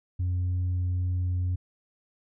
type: tone with tanh clipping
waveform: sine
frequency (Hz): 90.2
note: F#2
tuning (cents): -44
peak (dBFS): -25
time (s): 0.19-1.56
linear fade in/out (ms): 10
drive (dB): 1
effects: none